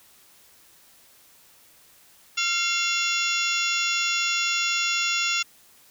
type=harmonic tone with a mistuned harmonic; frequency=688 Hz; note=F5; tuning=26 cents flat; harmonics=2 / 3 / 4 / 5 / 6 / 7 / 8 / 9 / 10; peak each=-30 / -31 / -26 / -30 / -36 / -37 / -32 / -40 / -31 dBFS; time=2.37-5.43 s; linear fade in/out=10 ms; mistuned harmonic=3; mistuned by=+55 cents; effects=white hiss -55 dBFS RMS until 5.9 s